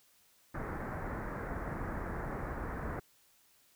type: low-pass noise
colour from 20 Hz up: pink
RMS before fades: -39 dBFS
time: 0.54-3 s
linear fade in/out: 10 ms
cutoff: 1900 Hz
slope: 48 dB/octave
effects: white hiss -67 dBFS RMS until 3.75 s